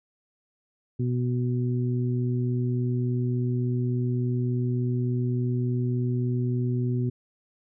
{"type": "harmonic tone", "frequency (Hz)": 123.47, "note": "B2", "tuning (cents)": 0, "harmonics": [1, 2, 3], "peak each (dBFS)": [-24, -30, -34], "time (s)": [0.99, 7.1], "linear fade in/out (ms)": 10, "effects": []}